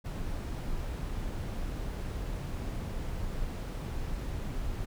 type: noise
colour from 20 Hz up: brown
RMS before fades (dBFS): -35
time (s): 0.04-4.86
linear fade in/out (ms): 20
effects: none